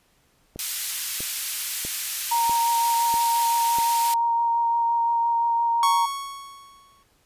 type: click train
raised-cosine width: 2 ms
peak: -23 dBFS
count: 6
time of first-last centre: 0.56-3.786 s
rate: 1.55 Hz
type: high-pass noise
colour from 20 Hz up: white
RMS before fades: -28 dBFS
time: 0.59-4.14 s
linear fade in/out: 2 ms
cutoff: 2000 Hz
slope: 12 dB/octave
type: tone with vibrato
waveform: sine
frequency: 932.3 Hz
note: A#5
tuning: in tune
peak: -19 dBFS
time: 2.31-6.06 s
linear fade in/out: 10 ms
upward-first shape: sine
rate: 5.8 Hz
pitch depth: 9 cents each way
type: tone with exponential decay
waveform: 45% pulse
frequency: 1108.7 Hz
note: C#6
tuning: in tune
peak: -18 dBFS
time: 5.83-7.03 s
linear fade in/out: 1 ms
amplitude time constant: 260 ms
effects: pink hiss -63 dBFS RMS until 7.25 s + resampled to 32000 Hz